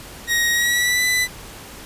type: tone with pitch glide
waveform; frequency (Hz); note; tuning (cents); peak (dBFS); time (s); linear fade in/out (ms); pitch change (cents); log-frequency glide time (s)
sawtooth; 1884 to 1996; A#6 to B6; +18 to +18; -13; 0.27-1.28; 50; +100; 0.52-1.04
effects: pink hiss -38 dBFS RMS until 1.85 s + resampled to 32000 Hz